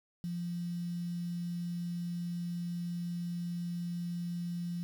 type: tone with quantisation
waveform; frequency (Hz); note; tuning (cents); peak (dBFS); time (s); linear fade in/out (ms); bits
sine; 173.6; F3; -10; -34; 0.24-4.83; 0; 9
effects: none